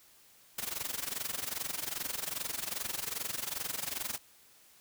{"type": "noise with amplitude modulation", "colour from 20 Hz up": "white", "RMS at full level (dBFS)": -34, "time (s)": [0.58, 4.18], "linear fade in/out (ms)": 5, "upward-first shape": "sine", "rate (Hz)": 22.5, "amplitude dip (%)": 85, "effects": ["white hiss -61 dBFS RMS until 4.8 s"]}